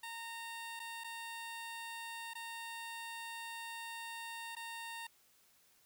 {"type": "tone with dropouts", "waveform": "15% pulse", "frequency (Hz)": 920, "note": "A#5", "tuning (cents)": -23, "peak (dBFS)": -37, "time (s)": [0.03, 5.07], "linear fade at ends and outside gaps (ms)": 5, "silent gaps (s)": [[0.795, 0.799], [1.038, 1.043], [2.336, 2.352], [4.553, 4.565]], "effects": ["white hiss -69 dBFS RMS until 5.85 s"]}